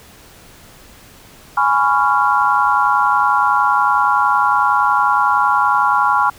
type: chord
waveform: sine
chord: C# dominant seventh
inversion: second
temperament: just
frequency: 831.5 / 997.9 / 1108.7 / 1385.9 Hz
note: G#5 / B5 / C#6 / E#6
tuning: +2 / +18 / 0 / -14 cents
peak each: -17 dBFS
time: 1.57-6.3 s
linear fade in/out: 5 ms
effects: pink hiss -43 dBFS RMS until 6.38 s